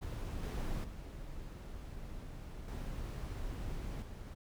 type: noise with level steps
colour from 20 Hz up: brown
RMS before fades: -40 / -37 / -46 / -41 / -46 dBFS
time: 0.01-4.35 s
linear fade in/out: 20 ms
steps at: 0.43 / 0.84 / 2.68 / 4.02 s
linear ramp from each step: 2 ms
effects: none